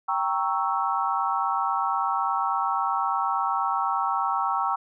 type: chord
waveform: sine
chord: G diminished seventh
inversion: none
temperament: equal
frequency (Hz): 784 / 932.3 / 1108.7 / 1318.5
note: G5 / Bb5 / Db6 / Fb6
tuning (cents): 0 / 0 / 0 / 0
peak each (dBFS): -28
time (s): 0.08-4.76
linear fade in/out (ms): 10
effects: none